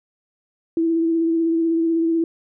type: tone with vibrato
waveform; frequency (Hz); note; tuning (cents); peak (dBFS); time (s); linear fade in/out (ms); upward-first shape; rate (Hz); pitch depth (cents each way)
sine; 329.6; E4; 0; -16; 0.77-2.24; 2; sine; 16; 22
effects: none